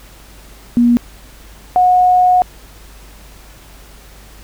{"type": "tone pair in turn", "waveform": "sine", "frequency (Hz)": [239.2, 728.1], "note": ["A#3", "F#5"], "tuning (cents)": [45, -28], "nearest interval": "octave + perfect fifth", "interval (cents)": 1927, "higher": "second", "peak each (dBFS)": -7, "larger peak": "neither", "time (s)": [[0.77, 0.97], [1.76, 2.42]], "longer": "second", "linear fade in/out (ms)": 0, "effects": ["added 50 Hz sine -39 dBFS peak until 4.43 s", "pink hiss -42 dBFS RMS until 4.43 s"]}